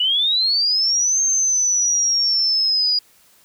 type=linear two-way sweep; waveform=sine; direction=up then down; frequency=2900 to 6380 to 4869 Hz; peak=-15 dBFS; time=0-2.99 s; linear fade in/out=5 ms; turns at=1.21 s; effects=white hiss -54 dBFS RMS until 3.44 s